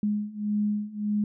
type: beating tone pair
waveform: sine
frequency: 207.7 / 209.4 Hz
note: G#3 / G#3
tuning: 0 / +15 cents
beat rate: 1.7 Hz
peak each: -29 / -27 dBFS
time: 0.03-1.24 s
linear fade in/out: 2 ms
effects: none